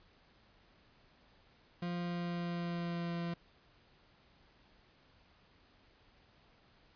40% pulse tone with pitch glide, 174.61 to 170.92 Hz, F3 to F3, 0 to -37 cents, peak -35 dBFS, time 1.82-3.34 s, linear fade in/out 5 ms, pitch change -37 cents, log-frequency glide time 1.96-3.14 s, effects pink hiss -66 dBFS RMS until 6.95 s + resampled to 11025 Hz

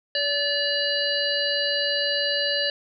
harmonic tone with a mistuned harmonic, 579 Hz, D5, 25 cents flat, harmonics 1 / 3 / 5 / 7 / 8, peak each -28 / -28 / -28 / -28 / -28 dBFS, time 0.15-2.7 s, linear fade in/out 2 ms, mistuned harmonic 1, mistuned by -18 cents, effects none

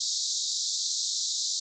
pink band-pass noise, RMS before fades -30 dBFS, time 0-1.6 s, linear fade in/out 10 ms, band 3700 to 7400 Hz, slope 96 dB/octave, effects none

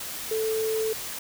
sine tone in noise, 440 Hz, A4, in tune, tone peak -24 dBFS, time 0.31-0.93 s, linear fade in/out 5 ms, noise white, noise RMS -35 dBFS, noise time 0-1.19 s, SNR +8 dB, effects none

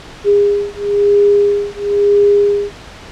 sine beating tone pair, 406.8 / 407.8 Hz, G#4 / G#4, -36 / -32 cents, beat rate 1 Hz, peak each -12 dBFS, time 0.24-2.72 s, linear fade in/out 50 ms, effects pink hiss -34 dBFS RMS until 3.11 s + low-pass 5000 Hz 12 dB/octave

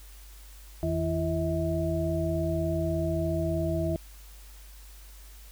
sine tone cluster, 84.4 / 161.1 / 335 / 645 Hz, E2 / E3 / E4 / E5, +41 / -39 / +28 / -38 cents, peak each -31 dBFS, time 0.83-3.96 s, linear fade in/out 0 ms, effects added 50 Hz sine -46 dBFS peak until 5.51 s + white hiss -54 dBFS RMS until 5.51 s

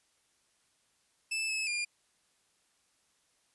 sawtooth tone with pitch steps, 2632 / 2595 / 2407 Hz, E7 / E7 / D7, -3 / -28 / +42 cents, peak -28 dBFS, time 1.31-1.85 s, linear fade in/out 10 ms, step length 180 ms, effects white hiss -72 dBFS RMS until 3.54 s + resampled to 24000 Hz

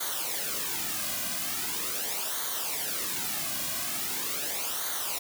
white noise with flanger, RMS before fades -32 dBFS, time 0-5.19 s, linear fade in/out 10 ms, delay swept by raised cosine 0.38 to 2.28 ms, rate 0.41 Hz, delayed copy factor -0.7, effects none

